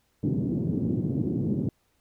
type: band-pass noise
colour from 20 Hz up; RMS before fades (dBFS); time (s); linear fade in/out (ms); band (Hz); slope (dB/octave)
pink; -27; 0.23-1.69; 2; 120 to 320; 24
effects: pink hiss -70 dBFS RMS until 2 s